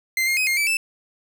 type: tone with pitch steps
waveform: 40% pulse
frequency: 2080 / 2128 / 2521 / 2126 / 2312 / 2641 Hz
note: C7 / C7 / D#7 / C7 / D7 / E7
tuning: -11 / +29 / +22 / +27 / -28 / +3 cents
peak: -18 dBFS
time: 0.17-0.77 s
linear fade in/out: 2 ms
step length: 100 ms
effects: none